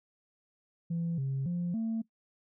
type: tone with pitch steps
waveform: sine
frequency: 168.3 / 135.2 / 174.7 / 225 Hz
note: E3 / C#3 / F3 / A3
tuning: +36 / -43 / +1 / +39 cents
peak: -28 dBFS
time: 0.9-2.02 s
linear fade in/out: 10 ms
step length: 280 ms
effects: noise-tail reverb RT60 0.1 s tail -20 dB re dry + tanh soft clip ceiling -27 dBFS